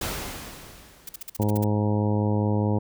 pink noise with exponential decay, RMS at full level -28 dBFS, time 0.01-1.62 s, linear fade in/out 5 ms, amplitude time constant 350 ms
blue noise bursts, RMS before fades -35 dBFS, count 9, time 1.07-1.643 s, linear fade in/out 5 ms, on 21 ms, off 48 ms
harmonic tone, 104.8 Hz, G#2, 16 cents sharp, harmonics 1 / 2 / 3 / 4 / 5 / 6 / 7 / 8 / 9, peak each -23 / -26 / -30 / -32 / -32 / -40 / -40 / -37 / -37 dBFS, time 1.39-2.79 s, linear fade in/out 10 ms
effects none

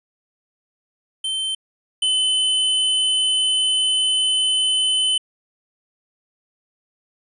square tone pair in turn, 3099 / 3035 Hz, G7 / F#7, -21 / +43 cents, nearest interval unison, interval 36 cents, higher first, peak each -22 / -17 dBFS, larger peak second, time 1.24-1.55 / 2.02-5.18 s, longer second, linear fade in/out 5 ms, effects resampled to 24000 Hz

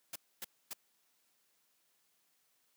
white noise bursts, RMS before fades -42 dBFS, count 3, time 0.13-0.734 s, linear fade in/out 5 ms, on 28 ms, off 260 ms, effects white hiss -75 dBFS RMS until 2.76 s + high-pass 150 Hz 12 dB/octave

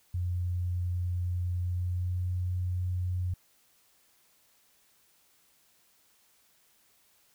sine tone with pitch glide, 89 to 90.35 Hz, F2 to F#2, +33 to -41 cents, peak -28 dBFS, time 0.14-3.34 s, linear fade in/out 5 ms, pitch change +26 cents, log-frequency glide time 1.57-2.39 s, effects white hiss -66 dBFS RMS until 7.34 s

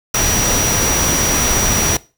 sine tone in noise, 5810 Hz, F#8, 32 cents flat, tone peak -16 dBFS, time 0.14-1.97 s, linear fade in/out 5 ms, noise pink, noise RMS -17 dBFS, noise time 0.14-1.97 s, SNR -2 dB, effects noise-tail reverb RT60 0.3 s tail -20 dB re dry

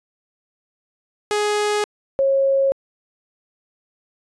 sawtooth / sine tone pair in turn, 417.5 / 544.3 Hz, G#4 / C#5, +9 / -32 cents, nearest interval perfect fourth, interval 459 cents, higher second, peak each -14 dBFS, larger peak neither, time 1.31-1.84 / 2.19-2.72 s, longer neither, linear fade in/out 0 ms, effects resampled to 22050 Hz

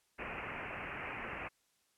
white low-pass noise, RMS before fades -43 dBFS, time 0.18-1.49 s, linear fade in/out 20 ms, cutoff 2700 Hz, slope 96 dB/octave, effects white hiss -75 dBFS RMS until 1.97 s + low-pass 11000 Hz 12 dB/octave

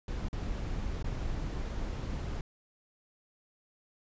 brown noise with dropouts, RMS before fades -35 dBFS, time 0.08-2.41 s, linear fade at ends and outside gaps 2 ms, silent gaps 0.285-0.329 / 1.027-1.043 s, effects resampled to 16000 Hz

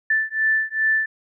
sine beating tone pair, 1760 / 1762.5 Hz, A6 / A6, 0 / +2 cents, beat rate 2.5 Hz, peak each -21 dBFS, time 0.1-1.06 s, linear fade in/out 5 ms, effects none

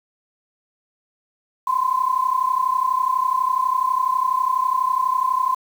sine tone pair together, 1014.4 / 1046.5 Hz, B5 / C6, +46 / 0 cents, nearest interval minor second, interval 54 cents, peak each -20 dBFS, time 1.67-5.55 s, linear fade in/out 5 ms, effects 7-bit

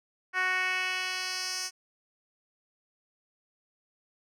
10% pulse tone with band-pass filter sweep, 370 Hz, F#4, in tune, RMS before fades -31 dBFS, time 0.33-1.71 s, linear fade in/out 50 ms, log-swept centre 1700 to 6300 Hz, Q 1.9, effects none

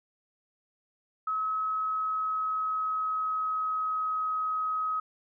sine tone with pitch glide, 1283 to 1268.3 Hz, E6 to D#6, -47 to +33 cents, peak -27 dBFS, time 1.27-5 s, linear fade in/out 5 ms, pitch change -20 cents, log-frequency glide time 1.61-4.33 s, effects none

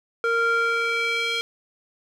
square tone with band-pass filter sweep, 462.9 Hz, A#4, 12 cents flat, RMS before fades -23 dBFS, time 0.24-1.41 s, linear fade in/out 0 ms, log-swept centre 1100 to 3100 Hz, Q 2.3, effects none

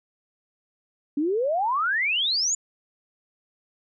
sine exponential sweep, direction up, 277.2 to 7140 Hz, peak -21 dBFS, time 1.17-2.55 s, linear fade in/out 5 ms, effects none

